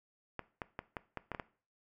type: clicks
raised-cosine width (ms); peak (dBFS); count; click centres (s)
0.5; -23; 8; 0.393 / 0.618 / 0.791 / 0.968 / 1.173 / 1.317 / 1.348 / 1.398
effects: noise-tail reverb RT60 0.4 s tail -18 dB re dry